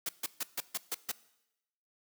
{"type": "noise bursts", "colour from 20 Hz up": "white", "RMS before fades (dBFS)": -34, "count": 7, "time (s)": [0.06, 1.117], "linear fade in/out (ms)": 5, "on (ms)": 31, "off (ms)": 140, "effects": ["noise-tail reverb RT60 0.9 s tail -19 dB re dry", "high-pass 200 Hz 12 dB/octave"]}